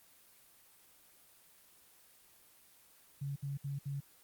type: tone bursts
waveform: sine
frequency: 140 Hz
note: C#3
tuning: 18 cents sharp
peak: -36 dBFS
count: 4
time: 3.21-4.005 s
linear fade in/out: 10 ms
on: 150 ms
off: 65 ms
effects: white hiss -63 dBFS RMS until 4.23 s + Opus 24 kbps